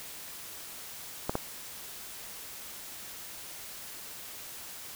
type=clicks; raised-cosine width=1 ms; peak=-14 dBFS; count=2; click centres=1.295 / 1.354 s; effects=white hiss -44 dBFS RMS until 4.95 s